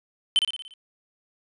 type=tone with echo; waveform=triangle; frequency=3069 Hz; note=G7; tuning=37 cents flat; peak=-14 dBFS; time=0.36-0.39 s; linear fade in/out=0 ms; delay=58 ms; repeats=6; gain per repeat=-5 dB; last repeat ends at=0.738 s; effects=resampled to 24000 Hz